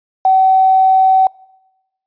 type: tone with quantisation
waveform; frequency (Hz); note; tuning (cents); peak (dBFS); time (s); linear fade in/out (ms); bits
sine; 760; F#5; +46; -7; 0.25-1.27; 2; 6
effects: noise-tail reverb RT60 1.0 s tail -26 dB re dry + resampled to 11025 Hz